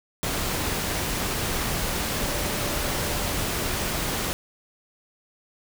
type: tone in noise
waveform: sine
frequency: 586 Hz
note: D5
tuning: 4 cents flat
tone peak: -37 dBFS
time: 2.19-3.32 s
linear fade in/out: 0 ms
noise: pink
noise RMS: -27 dBFS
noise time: 0.23-4.33 s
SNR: -13 dB
effects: none